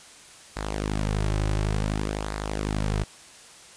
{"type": "tone with flanger", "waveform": "sawtooth", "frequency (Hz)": 51.91, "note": "G#1", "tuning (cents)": 0, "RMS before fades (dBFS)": -27, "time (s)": [0.56, 3.04], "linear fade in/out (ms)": 10, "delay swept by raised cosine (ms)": [0.32, 4.42], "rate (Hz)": 0.56, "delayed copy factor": -0.6, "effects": ["white hiss -48 dBFS RMS until 3.76 s", "resampled to 22050 Hz"]}